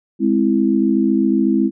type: chord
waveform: sine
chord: Ab augmented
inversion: none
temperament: equal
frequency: 207.7 / 261.6 / 329.6 Hz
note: Ab3 / C4 / E4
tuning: 0 / 0 / 0 cents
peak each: -17 dBFS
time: 0.19-1.71 s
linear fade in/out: 50 ms
effects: none